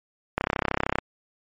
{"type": "click train", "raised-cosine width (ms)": 0.5, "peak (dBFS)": -7, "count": 21, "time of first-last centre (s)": [0.38, 0.986], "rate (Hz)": 33, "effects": ["MP3 48 kbps"]}